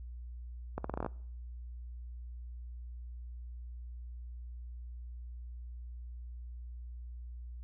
accelerating click train, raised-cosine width 1 ms, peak -21 dBFS, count 9, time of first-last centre 0.78-1.063 s, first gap 64 ms, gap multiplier 0.82, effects noise-tail reverb RT60 0.6 s tail -23 dB re dry + added 60 Hz sine -42 dBFS peak until 7.63 s

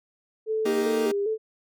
sine tone with vibrato, 420 Hz, G#4, 19 cents sharp, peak -23 dBFS, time 0.46-1.38 s, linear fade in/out 50 ms, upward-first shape square, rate 2.5 Hz, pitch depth 73 cents each way
30% pulse chord, Eb major, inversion second, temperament equal, 233.1 / 311.1 / 392 Hz, Bb3 / Eb4 / G4, 0 / 0 / 0 cents, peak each -26 / -28 / -32 dBFS, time 0.65-1.12 s, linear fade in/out 10 ms
effects none

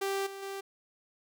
sawtooth tone with level steps, 392 Hz, G4, in tune, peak -26 / -37 / -33 dBFS, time 0.01-0.61 s, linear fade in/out 10 ms, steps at 0.26 / 0.42 s, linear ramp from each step 10 ms, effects none

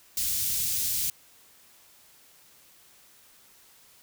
white band-stop noise, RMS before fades -28 dBFS, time 0.17-1.1 s, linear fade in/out 2 ms, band 130 to 4200 Hz, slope 12 dB/octave, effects white hiss -57 dBFS RMS until 4.02 s

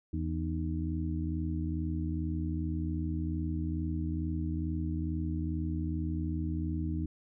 harmonic tone with a mistuned harmonic, 82.41 Hz, E2, in tune, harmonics 1 / 2 / 3 / 4, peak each -33 / -37 / -40 / -37 dBFS, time 0.13-7.06 s, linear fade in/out 5 ms, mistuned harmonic 4, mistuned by -110 cents, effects none

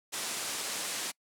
white low-pass noise, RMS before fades -36 dBFS, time 0.12-1.12 s, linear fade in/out 20 ms, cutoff 10000 Hz, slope 24 dB/octave, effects noise-tail reverb RT60 0.1 s tail -26 dB re dry + high-pass 200 Hz 12 dB/octave

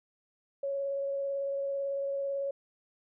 sine tone with vibrato, 554.4 Hz, C#5, in tune, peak -30 dBFS, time 0.63-2.51 s, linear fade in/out 5 ms, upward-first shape square, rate 18 Hz, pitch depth 9 cents each way, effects none

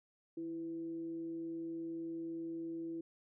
sine tone with frequency modulation, 330.3 Hz, E4, 4 cents sharp, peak -39 dBFS, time 0.37-3.01 s, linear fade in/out 5 ms, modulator 171 Hz, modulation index 0.22, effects none

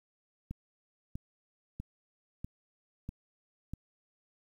click train, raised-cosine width 5 ms, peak -26 dBFS, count 6, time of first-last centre 0.51-3.736 s, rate 1.55 Hz, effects 10-bit

